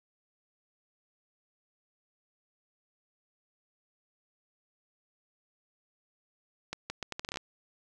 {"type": "accelerating click train", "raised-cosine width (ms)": 0.2, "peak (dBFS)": -18, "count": 11, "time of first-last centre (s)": [6.73, 7.372], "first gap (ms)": 170, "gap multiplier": 0.75, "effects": []}